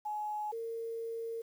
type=tone pair in turn; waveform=sine; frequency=844 / 457.3 Hz; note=G#5 / A#4; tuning=+28 / -33 cents; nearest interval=major seventh; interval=1061 cents; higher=first; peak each=-34 / -36 dBFS; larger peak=first; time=0.05-0.52 / 0.52-1.42 s; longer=second; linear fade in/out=10 ms; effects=10-bit